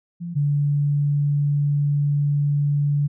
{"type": "tone pair in turn", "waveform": "sine", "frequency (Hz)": [171.6, 144.59], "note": ["F3", "D3"], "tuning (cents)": [-30, -27], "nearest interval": "minor third", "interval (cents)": 297, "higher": "first", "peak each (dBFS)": [-27, -17], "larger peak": "second", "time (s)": [[0.2, 0.35], [0.35, 3.08]], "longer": "second", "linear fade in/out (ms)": 20, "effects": []}